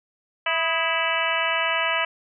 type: harmonic tone with a mistuned harmonic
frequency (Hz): 329.2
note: E4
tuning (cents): -2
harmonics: 2 / 3 / 4 / 5 / 6 / 7 / 8 / 9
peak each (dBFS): -29 / -29 / -29 / -29 / -29 / -29 / -29 / -29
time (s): 0.46-2.05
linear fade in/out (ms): 5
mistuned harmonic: 4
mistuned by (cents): -64
effects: none